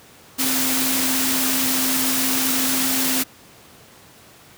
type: tone in noise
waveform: sine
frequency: 261.6 Hz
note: C4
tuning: in tune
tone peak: -25 dBFS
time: 0.38-3.24 s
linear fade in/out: 20 ms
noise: white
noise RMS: -21 dBFS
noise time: 0.38-3.24 s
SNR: -7 dB
effects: pink hiss -47 dBFS RMS until 4.57 s + high-pass 100 Hz 12 dB/octave